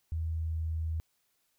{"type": "tone with pitch glide", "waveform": "sine", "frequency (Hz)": [80.9, 80.34], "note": ["E2", "E2"], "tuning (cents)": [-32, -44], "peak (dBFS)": -30, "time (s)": [0.12, 1], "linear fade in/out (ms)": 0, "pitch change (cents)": -12, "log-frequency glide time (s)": [0.32, 0.58], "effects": ["white hiss -75 dBFS RMS until 1.58 s"]}